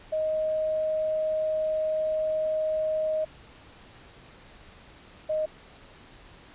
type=tone pair in turn; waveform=sine; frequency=625 / 621 Hz; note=D#5 / D#5; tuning=+8 / -3 cents; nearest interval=unison; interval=11 cents; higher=first; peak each=-24 dBFS; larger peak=neither; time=0.12-3.25 / 5.29-5.46 s; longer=first; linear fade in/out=10 ms; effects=pink hiss -51 dBFS RMS until 6.54 s + resampled to 8000 Hz